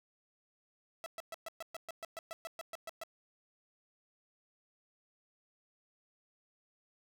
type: tone bursts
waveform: sawtooth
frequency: 658 Hz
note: E5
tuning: 3 cents flat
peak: -37 dBFS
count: 15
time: 1.04-3.035 s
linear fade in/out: 0 ms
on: 21 ms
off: 120 ms
effects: none